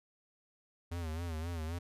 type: tone with vibrato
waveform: square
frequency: 82.41 Hz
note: E2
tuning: in tune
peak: -37 dBFS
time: 0.91-1.79 s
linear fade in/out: 10 ms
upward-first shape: sine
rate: 3.8 Hz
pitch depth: 97 cents each way
effects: resampled to 32000 Hz